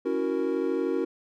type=chord; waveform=triangle; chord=F# dominant seventh; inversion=second; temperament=equal; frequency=277.2 / 329.6 / 370 / 466.2 Hz; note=C#4 / E4 / F#4 / A#4; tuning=0 / 0 / 0 / 0 cents; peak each=-29 / -29 / -27 / -28 dBFS; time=0.05-1.05 s; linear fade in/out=10 ms; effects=none